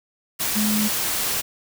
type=tone in noise; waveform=sine; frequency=212 Hz; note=G#3; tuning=36 cents sharp; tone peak=-20 dBFS; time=0.55-0.89 s; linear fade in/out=20 ms; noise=white; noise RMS=-24 dBFS; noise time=0.39-1.42 s; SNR=+1 dB; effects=none